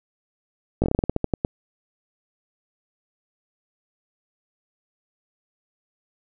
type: slowing click train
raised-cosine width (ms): 2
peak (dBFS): -7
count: 13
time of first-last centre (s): 0.82-1.449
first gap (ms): 18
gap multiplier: 1.18
effects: none